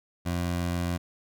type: tone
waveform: 20% pulse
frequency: 87.31 Hz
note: F2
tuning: in tune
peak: -22 dBFS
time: 0.25-0.98 s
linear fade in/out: 20 ms
effects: none